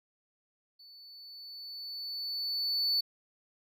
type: tone with level ramp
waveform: triangle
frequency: 4480 Hz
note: C#8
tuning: 18 cents sharp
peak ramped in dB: -51 to -24 dBFS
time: 0.79-3.01 s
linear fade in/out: 10 ms
effects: none